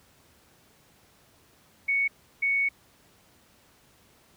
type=tone bursts at uneven times; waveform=sine; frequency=2222 Hz; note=C#7; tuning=4 cents sharp; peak=-22 dBFS; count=2; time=1.88-2.08 / 2.42-2.69 s; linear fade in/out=10 ms; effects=pink hiss -60 dBFS RMS until 4.36 s + high-pass 60 Hz 12 dB/octave